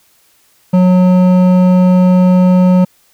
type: tone with hard clipping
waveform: sine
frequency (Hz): 182.5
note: F#3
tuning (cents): -24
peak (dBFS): -7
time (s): 0.73-2.85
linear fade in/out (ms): 10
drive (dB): 10
effects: white hiss -52 dBFS RMS until 3.13 s